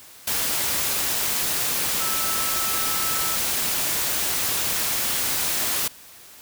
sine tone in noise, 1310 Hz, E6, 11 cents flat, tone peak -31 dBFS, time 2-3.36 s, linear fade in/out 5 ms, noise white, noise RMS -24 dBFS, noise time 0.27-5.88 s, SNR -10 dB, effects white hiss -46 dBFS RMS until 6.41 s

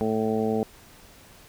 harmonic tone, 110 Hz, A2, in tune, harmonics 1 / 2 / 3 / 4 / 5 / 6 / 7, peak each -36 / -26 / -34 / -26 / -35 / -35 / -33 dBFS, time 0.01-0.63 s, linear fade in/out 0 ms, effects pink hiss -51 dBFS RMS until 1.48 s

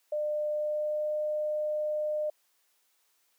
sine tone with pitch glide, 601 to 605.9 Hz, D5 to D#5, +40 to -46 cents, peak -27 dBFS, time 0.12-2.3 s, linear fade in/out 5 ms, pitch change +14 cents, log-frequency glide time 0.47-1.12 s, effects white hiss -71 dBFS RMS until 3.38 s + high-pass 400 Hz 12 dB/octave

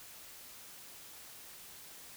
silence, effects white hiss -52 dBFS RMS until 2.16 s

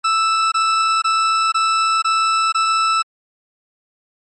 40% pulse tone bursts, 1318.5 Hz, E6, in tune, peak -13 dBFS, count 6, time 0.04-3.025 s, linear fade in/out 10 ms, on 480 ms, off 21 ms, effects MP3 32 kbps

